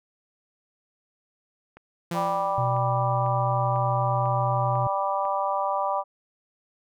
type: click train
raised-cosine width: 0.5 ms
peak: -31 dBFS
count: 8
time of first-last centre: 1.77-5.253 s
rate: 2.01 Hz
type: tone with exponential decay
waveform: sawtooth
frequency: 171.1 Hz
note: F3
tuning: 35 cents flat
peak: -23 dBFS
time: 2.11-2.99 s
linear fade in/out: 5 ms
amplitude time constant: 190 ms
type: harmonic tone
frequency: 196 Hz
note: G3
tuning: in tune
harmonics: 3 / 4 / 5 / 6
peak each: -29 / -28 / -28 / -30 dBFS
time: 2.13-6.04 s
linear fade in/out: 50 ms
type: tone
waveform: triangle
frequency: 123.8 Hz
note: B2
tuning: 5 cents sharp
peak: -23 dBFS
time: 2.58-4.87 s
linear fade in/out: 0 ms
effects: none